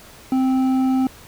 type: tone with hard clipping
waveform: sine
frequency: 261.3 Hz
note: C4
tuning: 2 cents flat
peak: -17 dBFS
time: 0.32-1.07 s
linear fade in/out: 2 ms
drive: 7 dB
effects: pink hiss -44 dBFS RMS until 1.27 s